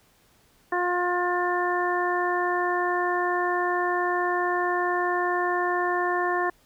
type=harmonic tone; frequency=355.5 Hz; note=F4; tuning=31 cents sharp; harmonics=1 / 2 / 3 / 4 / 5; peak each=-27 / -28 / -28 / -36 / -29 dBFS; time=0.72-6.5 s; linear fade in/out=5 ms; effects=pink hiss -61 dBFS RMS until 6.65 s